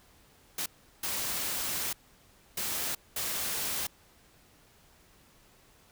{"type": "noise bursts at uneven times", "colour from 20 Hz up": "white", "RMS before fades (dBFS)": -33, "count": 4, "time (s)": [[0.58, 0.66], [1.03, 1.93], [2.57, 2.95], [3.16, 3.87]], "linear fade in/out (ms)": 5, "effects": ["pink hiss -61 dBFS RMS until 5.91 s"]}